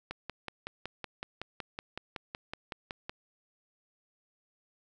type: click train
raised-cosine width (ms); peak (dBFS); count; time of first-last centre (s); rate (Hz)
0.3; -21; 17; 0.11-3.095; 5.36
effects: none